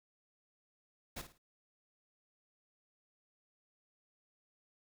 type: noise with echo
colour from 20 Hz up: pink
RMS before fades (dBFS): -43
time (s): 1.16-1.22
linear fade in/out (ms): 10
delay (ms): 54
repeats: 3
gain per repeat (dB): -10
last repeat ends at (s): 1.382
effects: none